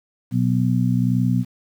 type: harmonic tone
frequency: 61.74 Hz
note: B1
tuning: in tune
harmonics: 2 / 3 / 4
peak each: -19 / -21 / -22 dBFS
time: 0.31-1.45 s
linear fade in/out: 50 ms
effects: 8-bit